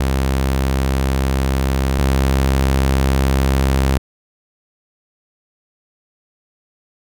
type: tone pair in turn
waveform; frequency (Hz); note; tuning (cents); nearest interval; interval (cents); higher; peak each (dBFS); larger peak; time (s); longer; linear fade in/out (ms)
sawtooth; 66.7 / 66.94; C2 / C2; +34 / +40; unison; 6; second; -11 / -9; second; 0-1.99 / 1.99-3.98; neither; 5
effects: none